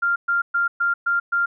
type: tone bursts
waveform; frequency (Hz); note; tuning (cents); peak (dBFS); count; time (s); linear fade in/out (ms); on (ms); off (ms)
sine; 1394; F6; -4; -17; 6; 0.02-1.46; 10; 140; 120
effects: none